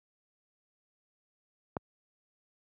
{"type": "click", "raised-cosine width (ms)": 1, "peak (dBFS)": -18, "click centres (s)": 1.768, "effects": ["high-pass 80 Hz 12 dB/octave"]}